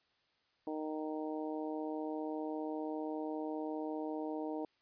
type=harmonic tone; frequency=154.9 Hz; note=D#3; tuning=7 cents flat; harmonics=2 / 3 / 4 / 5 / 6; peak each=-39 / -43 / -45 / -47 / -49 dBFS; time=0.67-4.65 s; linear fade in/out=2 ms; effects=white hiss -75 dBFS RMS until 4.81 s + resampled to 11025 Hz